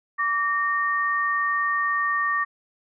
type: tone pair together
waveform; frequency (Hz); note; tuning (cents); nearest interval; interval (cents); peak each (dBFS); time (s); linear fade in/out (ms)
sine; 1157 / 1840.6; D6 / A#6; -26 / -22; minor sixth; 804; -23 / -24; 0.18-2.45; 20
effects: none